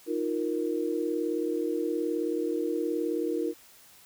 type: chord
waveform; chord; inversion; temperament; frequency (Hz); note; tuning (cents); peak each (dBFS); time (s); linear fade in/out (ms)
sine; Eb suspended second; none; just; 311.1 / 350 / 466.7; Eb4 / F4 / Bb4; 0 / +4 / +2; -31; 0.06-3.54; 50
effects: white hiss -55 dBFS RMS until 4.05 s